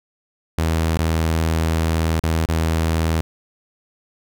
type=tone with dropouts; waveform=sawtooth; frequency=81 Hz; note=E2; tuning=30 cents flat; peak=-13 dBFS; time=0.58-3.21 s; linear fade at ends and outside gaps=0 ms; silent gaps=0.972-0.991 / 2.197-2.237 / 2.458-2.488 s; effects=none